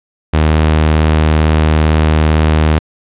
sawtooth tone, 77.78 Hz, D#2, in tune, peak -4 dBFS, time 0.33-2.79 s, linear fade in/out 10 ms, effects resampled to 8000 Hz + 7-bit

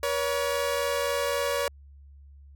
sawtooth tone pair together, 480.3 / 564 Hz, B4 / C#5, -48 / +30 cents, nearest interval minor third, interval 278 cents, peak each -26 / -23 dBFS, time 0.03-1.68 s, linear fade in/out 2 ms, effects added 70 Hz sine -47 dBFS peak until 2.55 s

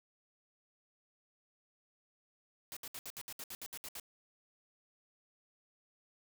white noise bursts, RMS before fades -45 dBFS, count 12, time 2.72-3.998 s, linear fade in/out 0 ms, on 46 ms, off 66 ms, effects none

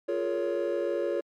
triangle chord, Bb minor seventh, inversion second, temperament just, 349.6 / 419.5 / 466.2 / 559.4 Hz, F4 / Ab4 / Bb4 / Db5, +2 / +17 / 0 / +16 cents, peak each -29 / -31 / -32 / -28 dBFS, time 0.08-1.21 s, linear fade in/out 10 ms, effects tanh soft clip ceiling -15 dBFS + MP3 96 kbps

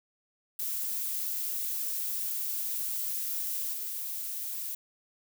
violet noise with level steps, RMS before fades -33 / -36 dBFS, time 0.59-4.75 s, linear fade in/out 5 ms, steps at 3.72 s, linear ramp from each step 20 ms, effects none

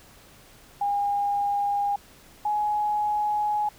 sine tone pair in turn, 811 / 838.1 Hz, G#5 / G#5, -41 / +16 cents, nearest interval minor second, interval 57 cents, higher second, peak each -22 dBFS, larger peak neither, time 0.81-1.96 / 2.45-3.69 s, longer second, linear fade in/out 5 ms, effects pink hiss -52 dBFS RMS until 3.78 s

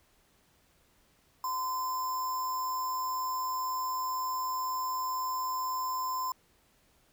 sine tone with sample-and-hold, 1022 Hz, C6, 41 cents flat, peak -30 dBFS, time 1.44-6.32 s, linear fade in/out 2 ms, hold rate 6300 Hz, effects pink hiss -67 dBFS RMS until 7.12 s

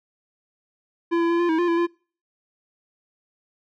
square tone with pitch steps, 338.8 / 336.7 / 340.2 / 346.6 / 320.7 / 349.3 / 336.7 / 344 Hz, E4 / E4 / F4 / F4 / E4 / F4 / E4 / F4, +48 / +37 / -45 / -13 / -48 / 0 / +37 / -26 cents, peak -19 dBFS, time 1.11-1.87 s, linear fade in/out 20 ms, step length 95 ms, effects noise-tail reverb RT60 0.4 s tail -24 dB re dry + low-pass 2000 Hz 12 dB/octave

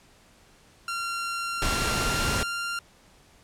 sawtooth tone with pitch glide, 1377 to 1389.8 Hz, F6 to F6, -25 to -9 cents, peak -25 dBFS, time 0.88-2.79 s, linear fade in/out 2 ms, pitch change +16 cents, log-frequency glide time 1.6-2.38 s
pink noise, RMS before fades -27 dBFS, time 1.62-2.43 s, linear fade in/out 0 ms
effects pink hiss -57 dBFS RMS until 3.43 s + low-pass 10000 Hz 12 dB/octave

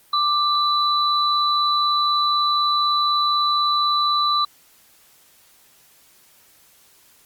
sine tone pair together, 1180 / 3978 Hz, D6 / B7, +8 / +12 cents, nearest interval octave + major sixth, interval 2104 cents, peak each -18 / -21 dBFS, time 0.13-4.45 s, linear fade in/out 5 ms, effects white hiss -54 dBFS RMS until 7.25 s + Opus 32 kbps

